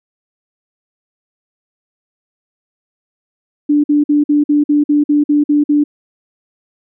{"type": "tone bursts", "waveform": "sine", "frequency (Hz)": 293.7, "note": "D4", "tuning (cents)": 0, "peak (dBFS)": -8, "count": 11, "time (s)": [3.69, 5.84], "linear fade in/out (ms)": 10, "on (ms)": 150, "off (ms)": 50, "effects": []}